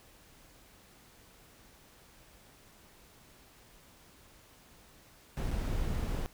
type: noise with dropouts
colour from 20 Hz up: brown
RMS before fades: -33 dBFS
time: 5.37-6.26 s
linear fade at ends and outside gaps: 0 ms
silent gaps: 5.508-5.514 s
effects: pink hiss -59 dBFS RMS until 6.33 s